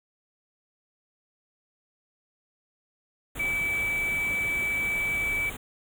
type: band-stop noise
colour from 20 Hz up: pink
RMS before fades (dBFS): -38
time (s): 3.35-5.57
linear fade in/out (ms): 10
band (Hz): 3800 to 6700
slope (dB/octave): 96
type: tone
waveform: sine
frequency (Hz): 2305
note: D7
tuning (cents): -33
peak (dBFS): -25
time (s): 3.39-5.5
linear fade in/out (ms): 10
effects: none